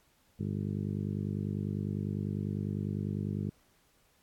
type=harmonic tone; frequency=50 Hz; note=G1; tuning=35 cents sharp; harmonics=2 / 3 / 4 / 5 / 6 / 7 / 8 / 9; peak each=-36 / -37 / -36 / -45 / -46 / -46 / -48 / -53 dBFS; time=0.39-3.5 s; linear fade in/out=10 ms; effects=pink hiss -68 dBFS RMS until 4.22 s + AAC 64 kbps